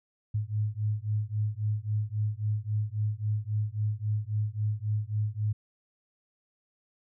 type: beating tone pair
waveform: sine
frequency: 104.4 / 108.1 Hz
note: G#2 / A2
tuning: +10 / -30 cents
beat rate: 3.7 Hz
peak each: -30 / -30 dBFS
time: 0.34-5.53 s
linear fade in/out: 10 ms
effects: none